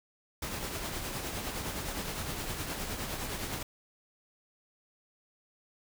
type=noise with tremolo; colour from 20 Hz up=pink; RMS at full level=-35 dBFS; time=0.42-3.63 s; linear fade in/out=5 ms; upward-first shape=triangle; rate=9.7 Hz; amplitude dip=45%; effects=none